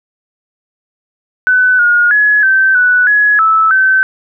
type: tone with pitch steps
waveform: sine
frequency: 1503 / 1433 / 1690 / 1550 / 1482 / 1682 / 1309 / 1537 Hz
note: F#6 / F6 / G#6 / G6 / F#6 / G#6 / E6 / G6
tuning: +27 / +44 / +30 / -20 / +2 / +22 / -13 / -35 cents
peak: -6 dBFS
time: 1.47-4.03 s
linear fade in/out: 0 ms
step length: 320 ms
effects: none